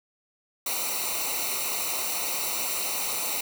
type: noise with comb filter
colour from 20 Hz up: white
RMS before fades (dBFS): -29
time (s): 0.66-3.41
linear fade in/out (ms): 5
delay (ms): 0.6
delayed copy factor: -0.85
effects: none